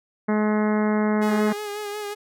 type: harmonic tone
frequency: 212.4 Hz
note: G#3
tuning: 39 cents sharp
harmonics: 1 / 2 / 3 / 4 / 5 / 6 / 7 / 8 / 9 / 10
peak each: -20 / -26 / -30 / -32 / -34 / -36 / -37 / -38 / -39 / -40 dBFS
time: 0.28-1.53 s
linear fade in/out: 10 ms
type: tone with vibrato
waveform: sawtooth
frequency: 415.3 Hz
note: G#4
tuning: in tune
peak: -25 dBFS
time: 1.21-2.15 s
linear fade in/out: 20 ms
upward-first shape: sine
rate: 5.5 Hz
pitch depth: 35 cents each way
effects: none